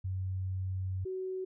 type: tone pair in turn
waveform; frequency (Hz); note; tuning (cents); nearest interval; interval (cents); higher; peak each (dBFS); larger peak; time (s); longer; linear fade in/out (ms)
sine; 93.9 / 374.7; F#2 / F#4; +26 / +22; 2 octaves; 2396; second; -32 / -34; first; 0.04-1.05 / 1.05-1.45; first; 10
effects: none